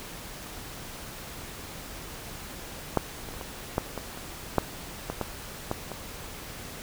clicks, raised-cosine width 1 ms, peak -7 / -26 / -25 / -23 / -10 / -18 / -25 / -6 / -16 / -14 / -13 / -21 dBFS, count 12, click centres 2.973 / 3.288 / 3.339 / 3.412 / 3.781 / 3.977 / 4.174 / 4.583 / 5.1 / 5.213 / 5.714 / 5.917 s, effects pink hiss -41 dBFS RMS until 6.82 s

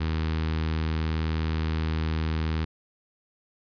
sawtooth tone with notch filter, 79.3 Hz, D#2, 33 cents sharp, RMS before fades -27 dBFS, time 0-2.65 s, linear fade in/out 10 ms, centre 630 Hz, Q 1.3, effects resampled to 11025 Hz

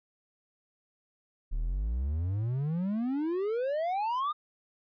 triangle exponential sweep, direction up, 34.65 to 1244.5 Hz, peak -26 dBFS, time 1.51-4.33 s, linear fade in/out 20 ms, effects resampled to 11025 Hz

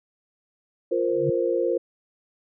sine chord, F suspended fourth, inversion none, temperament just, 349.2 / 465.6 / 523.8 Hz, F4 / Bb4 / C5, 0 / -2 / +2 cents, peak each -25 dBFS, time 0.91-1.78 s, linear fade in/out 10 ms
sine tone with exponential growth, 144.1 Hz, D3, 33 cents flat, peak -21 dBFS, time 1.08-1.3 s, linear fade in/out 5 ms, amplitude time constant 47 ms
effects none

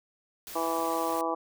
white noise, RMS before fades -42 dBFS, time 0.47-1.21 s, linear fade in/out 0 ms
harmonic tone, 164.81 Hz, E3, in tune, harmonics 2 / 3 / 4 / 5 / 6 / 7, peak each -34 / -34 / -34 / -34 / -34 / -34 dBFS, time 0.55-1.35 s, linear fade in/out 10 ms
effects none

